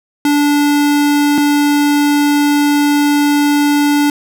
square tone pair in turn, 290.8 / 290.8 Hz, D4 / D4, -17 / -17 cents, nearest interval unison, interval 0 cents, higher neither, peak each -10 dBFS, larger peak neither, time 0.25-1.38 / 1.38-4.1 s, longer second, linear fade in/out 2 ms, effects none

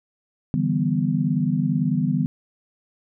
sine chord, E minor seventh, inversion third, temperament equal, 146.83 / 164.81 / 196 / 246.9 Hz, D3 / E3 / G3 / B3, 0 / 0 / 0 / 0 cents, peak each -24 / -24 / -25 / -24 dBFS, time 0.54-2.26 s, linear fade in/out 0 ms, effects none

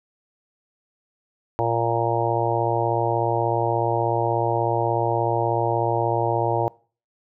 harmonic tone, 116.54 Hz, A#2, in tune, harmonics 1 / 3 / 4 / 5 / 6 / 7 / 8, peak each -27 / -27 / -27 / -27 / -27 / -27 / -27 dBFS, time 1.59-6.68 s, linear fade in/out 0 ms, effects noise-tail reverb RT60 0.4 s tail -23 dB re dry

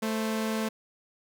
sawtooth tone pair together, 220 / 523.3 Hz, A3 / C5, 0 / 0 cents, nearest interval octave + minor third, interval 1500 cents, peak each -24 / -33 dBFS, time 0.02-0.69 s, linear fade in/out 10 ms, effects none

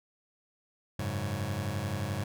sawtooth chord, F# suspended second, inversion none, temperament just, 92.5 / 104.06 / 138.75 Hz, F#2 / G#2 / C#3, 0 / +4 / +2 cents, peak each -32 / -30 / -33 dBFS, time 0.99-2.24 s, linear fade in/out 5 ms, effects none

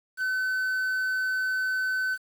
triangle tone with quantisation, 1518 Hz, F#6, 44 cents sharp, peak -23 dBFS, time 0.17-2.18 s, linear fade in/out 50 ms, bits 8, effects none

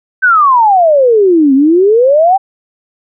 sine exponential two-way sweep, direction down then up, 1561 to 261.6 to 799 Hz, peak -4 dBFS, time 0.22-2.38 s, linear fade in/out 20 ms, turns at 1.54 s, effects none

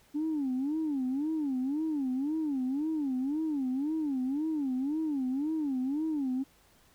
sine tone with vibrato, 284.8 Hz, C#4, 47 cents sharp, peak -27 dBFS, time 0.14-6.44 s, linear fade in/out 20 ms, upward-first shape sine, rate 1.9 Hz, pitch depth 200 cents each way, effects tanh soft clip ceiling -25 dBFS + pink hiss -63 dBFS RMS until 6.94 s

